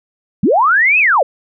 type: linear two-way sweep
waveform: sine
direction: up then down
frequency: 148.2 to 2637 to 468.5 Hz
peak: -8 dBFS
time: 0.43-1.23 s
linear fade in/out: 5 ms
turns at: 0.99 s
effects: none